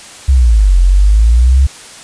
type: exponential two-way sweep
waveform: sine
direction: down then up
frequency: 69.4 to 43.65 to 69.4 Hz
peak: -4 dBFS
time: 0.28-1.67 s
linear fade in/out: 10 ms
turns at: 0.79 s
effects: white hiss -33 dBFS RMS until 2.03 s + resampled to 22050 Hz